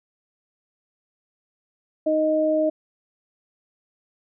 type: tone pair together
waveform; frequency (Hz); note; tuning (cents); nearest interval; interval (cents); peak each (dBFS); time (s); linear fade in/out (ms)
sine; 311.1 / 622.2; D#4 / D#5; 0 / 0; octave; 1200; -23 / -19; 2.06-2.7; 10
effects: none